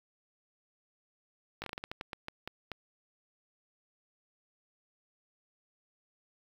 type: slowing click train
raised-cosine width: 0.3 ms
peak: -22 dBFS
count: 13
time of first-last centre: 1.62-2.717 s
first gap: 19 ms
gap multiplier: 1.26
effects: 8-bit